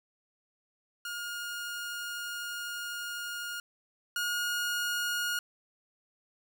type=tone pair in turn; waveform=sawtooth; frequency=1424 / 1433.9 Hz; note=F6 / F6; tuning=+33 / +45 cents; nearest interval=unison; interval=12 cents; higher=second; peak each=-32 / -26 dBFS; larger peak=second; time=1.05-3.6 / 4.16-5.39 s; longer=first; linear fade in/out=2 ms; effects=none